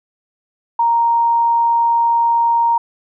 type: tone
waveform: sine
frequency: 932.3 Hz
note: A#5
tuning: in tune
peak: -11 dBFS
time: 0.79-2.78 s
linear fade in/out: 5 ms
effects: none